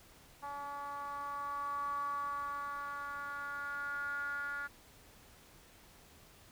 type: tone with band-pass filter sweep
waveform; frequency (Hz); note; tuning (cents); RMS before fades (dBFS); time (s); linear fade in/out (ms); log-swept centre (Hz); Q
10% pulse; 284.6; C#4; +46; -40; 0.42-4.68; 20; 970 to 1500; 9.5
effects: pink hiss -60 dBFS RMS until 6.51 s